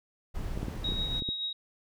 brown noise, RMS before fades -35 dBFS, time 0.34-1.21 s, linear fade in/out 20 ms
clicks, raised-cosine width 3 ms, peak -23 dBFS, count 7, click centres 0.575 / 0.63 / 0.684 / 0.89 / 0.922 / 1.222 / 1.289 s
sine tone with tremolo, 3796 Hz, A#7, 31 cents sharp, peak -29 dBFS, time 0.84-1.53 s, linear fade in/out 5 ms, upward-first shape triangle, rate 7 Hz, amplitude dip 50%
effects none

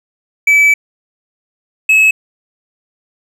triangle tone pair in turn, 2301 / 2580 Hz, D7 / E7, -36 / -38 cents, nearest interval major second, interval 198 cents, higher second, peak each -4 dBFS, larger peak neither, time 0.47-0.74 / 1.89-2.11 s, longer first, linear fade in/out 5 ms, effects none

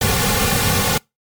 pink noise with comb filter, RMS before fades -17 dBFS, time 0.01-0.98 s, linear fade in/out 5 ms, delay 3.1 ms, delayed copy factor -0.85, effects noise-tail reverb RT60 0.2 s tail -26 dB re dry + MP3 96 kbps

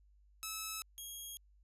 5% pulse tone pair in turn, 1300 / 3276 Hz, E6 / G#7, -24 / -24 cents, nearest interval octave + major third, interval 1600 cents, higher second, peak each -28 / -35 dBFS, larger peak first, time 0.43-0.82 / 0.98-1.37 s, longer neither, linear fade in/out 0 ms, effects added 50 Hz sine -63 dBFS peak until 1.63 s + resampled to 32000 Hz

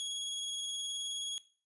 sawtooth tone with vibrato, 3322 Hz, G#7, in tune, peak -33 dBFS, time 0-1.38 s, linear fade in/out 0 ms, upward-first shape triangle, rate 19 Hz, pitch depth 17 cents each way, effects noise-tail reverb RT60 0.4 s tail -17 dB re dry + resampled to 24000 Hz

